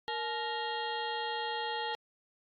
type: harmonic tone with a mistuned harmonic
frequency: 466.2 Hz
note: A#4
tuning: in tune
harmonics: 1 / 2 / 3 / 4 / 6 / 7 / 8 / 9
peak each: -40 / -36 / -46 / -41 / -46 / -42 / -50 / -46 dBFS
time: 0.08-1.95 s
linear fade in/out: 0 ms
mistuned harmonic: 2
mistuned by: -140 cents
effects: AAC 48 kbps